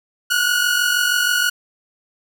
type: tone pair together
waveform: sawtooth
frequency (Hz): 1433.7 / 1480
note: F6 / F#6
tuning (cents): +45 / 0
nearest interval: minor second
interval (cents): 55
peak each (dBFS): -15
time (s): 0.3-1.5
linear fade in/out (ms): 10
effects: none